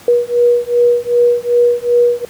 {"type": "beating tone pair", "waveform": "sine", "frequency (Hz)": [480.3, 482.9], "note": ["B4", "B4"], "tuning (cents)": [-48, -39], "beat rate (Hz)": 2.6, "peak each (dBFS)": -12, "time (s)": [0.08, 2.25], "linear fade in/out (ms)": 2, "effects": ["pink hiss -39 dBFS RMS until 2.29 s", "high-pass 80 Hz 12 dB/octave"]}